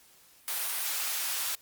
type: high-pass noise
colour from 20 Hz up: white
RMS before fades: -32 dBFS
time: 0.48-1.55 s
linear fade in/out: 0 ms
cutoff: 810 Hz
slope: 12 dB/octave
effects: white hiss -59 dBFS RMS until 1.61 s + Opus 48 kbps